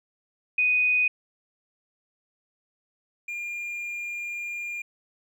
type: tone pair in turn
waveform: sine / triangle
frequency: 2489 / 2407 Hz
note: D#7 / D7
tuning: 0 / +42 cents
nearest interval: minor second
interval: 58 cents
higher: first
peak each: -19 / -29 dBFS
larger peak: first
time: 0.58-1.08 / 3.28-4.82 s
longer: second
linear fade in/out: 5 ms
effects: none